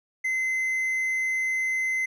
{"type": "tone", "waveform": "triangle", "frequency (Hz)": 2056, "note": "C7", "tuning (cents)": -31, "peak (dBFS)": -22, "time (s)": [0.24, 2.06], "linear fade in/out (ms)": 10, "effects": []}